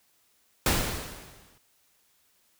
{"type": "noise with exponential decay", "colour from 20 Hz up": "pink", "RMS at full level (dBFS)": -22, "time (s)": [0.66, 1.58], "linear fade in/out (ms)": 2, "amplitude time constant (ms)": 200, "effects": ["white hiss -67 dBFS RMS until 2.59 s"]}